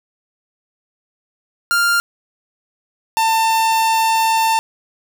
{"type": "tone pair in turn", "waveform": "45% pulse", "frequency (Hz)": [1397, 895.4], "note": ["F6", "A5"], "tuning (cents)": [0, 30], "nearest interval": "minor sixth", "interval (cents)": 770, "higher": "first", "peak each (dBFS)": -13, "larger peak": "neither", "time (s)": [[1.71, 2], [3.17, 4.59]], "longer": "second", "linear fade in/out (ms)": 0, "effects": []}